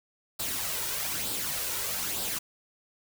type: noise with flanger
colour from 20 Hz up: white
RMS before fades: -32 dBFS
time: 0.39-2.39 s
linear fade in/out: 10 ms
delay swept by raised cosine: 0.23 to 2.13 ms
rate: 1.1 Hz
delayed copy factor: +0.5
effects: none